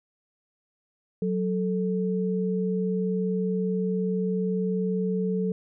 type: tone pair together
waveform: sine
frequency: 185 / 439.7 Hz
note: F#3 / A4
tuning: 0 / -1 cents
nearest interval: octave + minor third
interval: 1499 cents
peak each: -25 / -28 dBFS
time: 1.22-5.52 s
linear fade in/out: 2 ms
effects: none